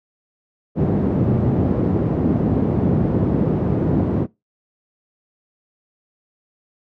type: band-pass noise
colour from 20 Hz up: pink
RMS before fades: -18 dBFS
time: 0.75-4.27 s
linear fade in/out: 50 ms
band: 110 to 330 Hz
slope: 12 dB/octave
effects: noise-tail reverb RT60 0.2 s tail -21 dB re dry + high-pass 60 Hz 12 dB/octave